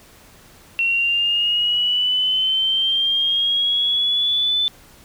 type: linear sweep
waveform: sine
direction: up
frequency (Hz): 2719 to 3525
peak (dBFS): -16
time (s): 0.79-4.68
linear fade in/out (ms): 0
effects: pink hiss -48 dBFS RMS until 5.04 s